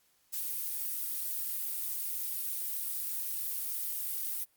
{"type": "noise", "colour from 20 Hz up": "violet", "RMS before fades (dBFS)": -35, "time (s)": [0.32, 4.45], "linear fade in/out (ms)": 20, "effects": ["white hiss -70 dBFS RMS until 4.56 s", "Opus 48 kbps"]}